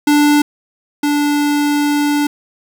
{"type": "tone pair in turn", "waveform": "square", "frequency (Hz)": [293.7, 292], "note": ["D4", "D4"], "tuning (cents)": [0, -10], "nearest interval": "unison", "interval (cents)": 10, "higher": "first", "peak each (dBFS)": [-9, -13], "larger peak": "first", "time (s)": [[0.07, 0.42], [1.03, 2.27]], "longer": "second", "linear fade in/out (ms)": 5, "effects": ["8-bit"]}